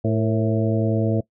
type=harmonic tone with a mistuned harmonic; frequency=110 Hz; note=A2; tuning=in tune; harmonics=1 / 2 / 3 / 4 / 5 / 6; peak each=-21 / -24 / -26 / -27 / -28 / -29 dBFS; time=0.04-1.21 s; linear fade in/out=10 ms; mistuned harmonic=4; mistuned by=+68 cents; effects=noise-tail reverb RT60 0.1 s tail -21 dB re dry